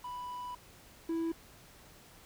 triangle tone pair in turn, 987.8 / 329.6 Hz, B5 / E4, 0 / 0 cents, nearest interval octave + perfect fifth, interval 1900 cents, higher first, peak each -37 / -29 dBFS, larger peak second, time 0.04-0.55 / 1.09-1.32 s, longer first, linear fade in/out 5 ms, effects pink hiss -57 dBFS RMS until 2.25 s

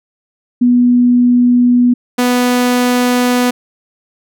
sine / sawtooth tone pair in turn, 244.7 / 247 Hz, B3 / B3, -16 / 0 cents, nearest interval unison, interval 16 cents, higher second, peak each -6 dBFS, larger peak neither, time 0.61-1.94 / 2.18-3.51 s, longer neither, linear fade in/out 10 ms, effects none

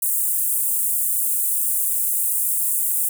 pink high-pass noise, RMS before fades -21 dBFS, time 0.02-3.09 s, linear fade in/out 5 ms, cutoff 8400 Hz, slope 48 dB/octave, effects none

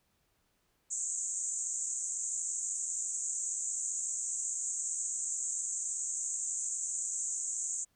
pink band-pass noise, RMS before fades -36 dBFS, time 0.9-7.85 s, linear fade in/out 20 ms, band 6600 to 8100 Hz, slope 96 dB/octave, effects pink hiss -75 dBFS RMS until 7.95 s

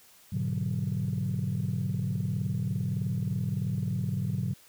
sine chord, G# half-diminished seventh, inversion none, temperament equal, 103.83 / 123.47 / 146.83 / 185 Hz, G#2 / B2 / D3 / F#3, 0 / 0 / 0 / 0 cents, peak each -32 dBFS, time 0.32-4.54 s, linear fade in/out 10 ms, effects tanh soft clip ceiling -21 dBFS + white hiss -57 dBFS RMS until 4.68 s

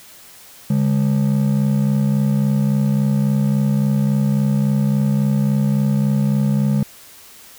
triangle ring-modulated tone, 174.1 Hz, F3, 5 cents flat, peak -9 dBFS, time 0.7-6.83 s, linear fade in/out 2 ms, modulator 31.8 Hz, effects white hiss -43 dBFS RMS until 7.58 s

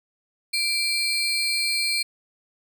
35% pulse tone pair together, 2349 / 4229 Hz, D7 / C8, 0 / +18 cents, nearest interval minor seventh, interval 1018 cents, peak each -23 dBFS, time 0.53-2.03 s, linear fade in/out 10 ms, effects none

